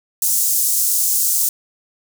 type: high-pass noise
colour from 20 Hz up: pink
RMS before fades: -17 dBFS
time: 0.22-1.49 s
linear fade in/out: 2 ms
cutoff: 6800 Hz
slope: 24 dB/octave
effects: none